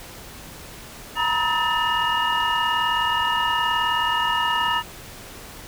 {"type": "tone cluster", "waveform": "sine", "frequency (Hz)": [931, 970, 1278, 1776, 2858], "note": ["A#5", "B5", "D#6", "A6", "F7"], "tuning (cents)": [-2, -31, 46, 16, 39], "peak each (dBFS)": -25, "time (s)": [1.15, 4.83], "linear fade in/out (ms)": 50, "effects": ["tanh soft clip ceiling -11 dBFS", "pink hiss -40 dBFS RMS until 5.67 s"]}